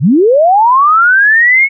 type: linear sweep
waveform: sine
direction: up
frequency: 109.1 to 2216 Hz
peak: -4 dBFS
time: 0-1.69 s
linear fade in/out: 50 ms
effects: none